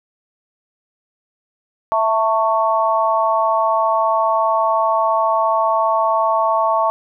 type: chord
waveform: sine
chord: A major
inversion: second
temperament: equal with one note detuned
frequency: 659.3 / 894.3 / 1108.7 Hz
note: E5 / A5 / C#6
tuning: 0 / +28 / 0 cents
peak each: -18 dBFS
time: 1.92-6.9 s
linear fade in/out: 0 ms
effects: none